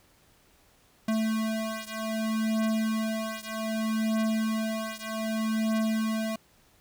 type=beating tone pair; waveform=square; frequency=220 / 220.64 Hz; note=A3 / A3; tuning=0 / +5 cents; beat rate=0.64 Hz; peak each=-30 / -31 dBFS; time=1.08-6.36 s; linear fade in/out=5 ms; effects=pink hiss -62 dBFS RMS until 6.8 s